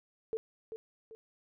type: tone with echo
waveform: sine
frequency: 444.8 Hz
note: A4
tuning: 19 cents sharp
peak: -31 dBFS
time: 0.33-0.37 s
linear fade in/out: 0 ms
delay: 390 ms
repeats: 2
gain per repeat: -8 dB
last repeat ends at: 1.15 s
effects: none